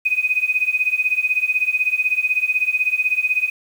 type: tone with tremolo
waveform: sine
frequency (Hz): 2502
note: D#7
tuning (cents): +9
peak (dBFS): -12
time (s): 0.05-3.5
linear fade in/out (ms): 10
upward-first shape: triangle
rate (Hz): 16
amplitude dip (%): 95
effects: 7-bit